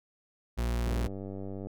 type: tone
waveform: 40% pulse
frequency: 59.1 Hz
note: A#1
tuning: 24 cents sharp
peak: -27 dBFS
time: 0.57-1.08 s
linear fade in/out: 20 ms
type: click train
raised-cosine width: 2 ms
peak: -27 dBFS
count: 79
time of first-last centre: 0.87-1.67 s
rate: 97.5 Hz
effects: none